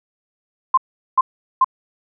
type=tone bursts; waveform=sine; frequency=1046.5 Hz; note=C6; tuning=in tune; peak=-9 dBFS; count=3; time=0.74-1.645 s; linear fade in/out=5 ms; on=35 ms; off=400 ms; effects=none